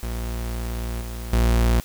40% pulse tone with level steps, 58.27 Hz, A#1, in tune, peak -25 / -29 / -15 dBFS, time 0.03-1.8 s, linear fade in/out 0 ms, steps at 1.01 / 1.33 s, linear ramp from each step 2 ms, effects white hiss -44 dBFS RMS until 1.84 s

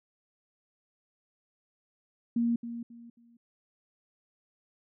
sine tone with echo, 234.7 Hz, A#3, 12 cents sharp, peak -24 dBFS, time 2.36-2.56 s, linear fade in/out 5 ms, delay 270 ms, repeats 3, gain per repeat -11 dB, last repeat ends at 3.37 s, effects none

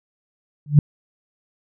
sine tone with exponential growth, 146.83 Hz, D3, in tune, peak -3 dBFS, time 0.66-0.79 s, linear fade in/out 2 ms, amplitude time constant 28 ms, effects none

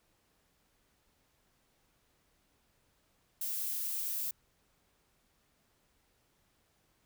violet noise, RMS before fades -36 dBFS, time 3.41-4.31 s, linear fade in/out 5 ms, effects pink hiss -73 dBFS RMS until 7.05 s

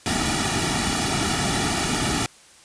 pink noise with comb filter, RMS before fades -23 dBFS, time 0.06-2.26 s, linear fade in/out 0 ms, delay 1.9 ms, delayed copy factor -0.8, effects white hiss -50 dBFS RMS until 2.64 s + resampled to 22050 Hz

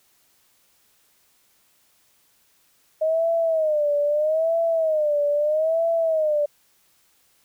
sine tone with vibrato, 622.3 Hz, D#5, in tune, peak -18 dBFS, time 3.01-6.46 s, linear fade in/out 10 ms, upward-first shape sine, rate 0.78 Hz, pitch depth 120 cents each way, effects white hiss -62 dBFS RMS until 7.44 s

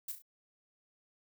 violet noise with echo, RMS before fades -39 dBFS, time 0.08-0.12 s, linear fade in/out 5 ms, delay 34 ms, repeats 3, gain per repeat -7 dB, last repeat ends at 0.222 s, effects none

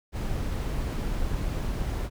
brown noise, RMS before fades -29 dBFS, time 0.12-2.1 s, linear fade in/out 50 ms, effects none

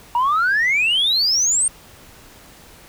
sine exponential sweep, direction up, 932.3 to 8870 Hz, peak -13 dBFS, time 0.15-1.68 s, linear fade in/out 2 ms, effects tanh soft clip ceiling -12 dBFS + pink hiss -45 dBFS RMS until 2.88 s

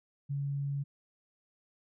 sine tone, 140.7 Hz, C#3, 26 cents sharp, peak -31 dBFS, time 0.29-0.84 s, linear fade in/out 20 ms, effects none

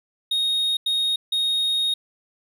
triangle tone bursts at uneven times, 3729 Hz, A#7, in tune, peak -18 dBFS, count 3, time 0.31-0.77 / 0.86-1.16 / 1.32-1.94 s, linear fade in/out 5 ms, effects none

